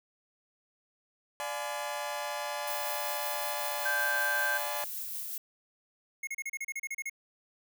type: chord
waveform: sawtooth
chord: D diminished seventh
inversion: none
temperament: just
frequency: 587.3 / 704.8 / 845.8 / 1014.9 Hz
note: D5 / F5 / Ab5 / Cb6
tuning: 0 / +16 / +31 / +47 cents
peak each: -34 / -39 / -34 / -38 dBFS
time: 1.4-4.84 s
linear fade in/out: 0 ms
type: noise with tremolo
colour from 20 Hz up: violet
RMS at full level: -37 dBFS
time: 2.67-5.38 s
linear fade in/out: 5 ms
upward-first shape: sine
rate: 5.3 Hz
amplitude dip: 25%
type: tone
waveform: sine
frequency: 1568 Hz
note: G6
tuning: in tune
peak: -28 dBFS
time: 3.85-4.58 s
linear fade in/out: 10 ms
type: tone bursts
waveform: square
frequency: 2166 Hz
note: C#7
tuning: 41 cents flat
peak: -34 dBFS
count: 12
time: 6.23-7.097 s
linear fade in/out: 5 ms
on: 42 ms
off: 33 ms
effects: none